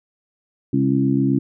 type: harmonic tone with a mistuned harmonic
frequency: 67.9 Hz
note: C#2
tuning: 35 cents flat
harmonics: 2 / 3 / 4 / 5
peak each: -21 / -22 / -18 / -24 dBFS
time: 0.73-1.39 s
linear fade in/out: 5 ms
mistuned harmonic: 5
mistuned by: -25 cents
effects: none